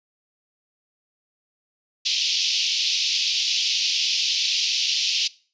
white band-pass noise, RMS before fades -23 dBFS, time 2.05-5.28 s, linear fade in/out 10 ms, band 2600 to 5600 Hz, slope 48 dB/octave, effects noise-tail reverb RT60 0.4 s tail -21 dB re dry + resampled to 16000 Hz

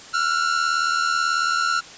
45% pulse tone pair together, 1354.7 / 1433 Hz, E6 / F6, +47 / +44 cents, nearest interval minor second, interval 97 cents, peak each -21 / -23 dBFS, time 0.13-1.81 s, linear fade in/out 20 ms, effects white hiss -41 dBFS RMS until 1.97 s + resampled to 16000 Hz

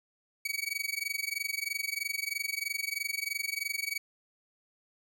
sawtooth tone with amplitude modulation, 2263 Hz, C#7, 35 cents sharp, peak -25 dBFS, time 0.45-3.98 s, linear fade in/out 5 ms, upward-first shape sine, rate 23.1 Hz, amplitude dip 95%, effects none

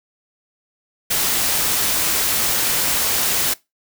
white noise, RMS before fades -19 dBFS, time 1.1-3.54 s, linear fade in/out 10 ms, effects noise-tail reverb RT60 0.2 s tail -21 dB re dry

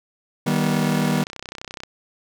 40% pulse chord, Eb augmented, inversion none, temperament just, 155.56 / 194.45 / 243.1 Hz, Eb3 / G3 / B3, 0 / -14 / -27 cents, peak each -22 dBFS, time 0.46-1.24 s, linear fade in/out 10 ms
click train, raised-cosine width 0.2 ms, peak -16 dBFS, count 39, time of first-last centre 0.64-1.835 s, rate 31.8 Hz
effects none

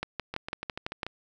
two click trains, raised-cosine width 0.3 ms, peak -15 / -19 dBFS, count 7 / 6, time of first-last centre 0.03-1.032 / 0.34-1.066 s, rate 5.99 / 6.89 Hz, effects none

